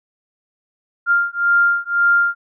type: beating tone pair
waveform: sine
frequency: 1396.9 / 1398.8 Hz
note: F6 / F6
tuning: 0 / +2 cents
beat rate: 1.9 Hz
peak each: -16 dBFS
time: 1.06-2.35 s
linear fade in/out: 50 ms
effects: none